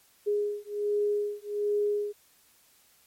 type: beating tone pair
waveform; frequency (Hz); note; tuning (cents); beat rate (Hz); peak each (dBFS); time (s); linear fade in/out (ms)
sine; 413.1 / 414.4; G#4 / G#4; -9 / -4; 1.3; -29; 0.26-2.13; 20
effects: white hiss -62 dBFS RMS until 3.06 s + MP3 64 kbps